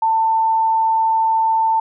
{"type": "tone", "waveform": "sine", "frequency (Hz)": 893, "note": "A5", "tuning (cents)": 25, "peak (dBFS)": -13, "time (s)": [0.02, 1.8], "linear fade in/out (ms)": 5, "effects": []}